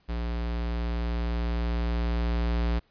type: tone with level ramp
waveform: square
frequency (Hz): 58.27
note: A#1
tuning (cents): 0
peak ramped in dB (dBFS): -29 to -24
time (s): 0.08-2.8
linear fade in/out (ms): 20
effects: pink hiss -66 dBFS RMS until 2.9 s + resampled to 11025 Hz